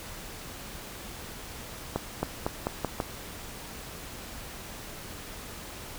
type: accelerating click train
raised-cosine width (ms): 1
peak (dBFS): -13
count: 6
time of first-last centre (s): 1.96-3.002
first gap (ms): 270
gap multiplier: 0.87
effects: pink hiss -42 dBFS RMS until 5.98 s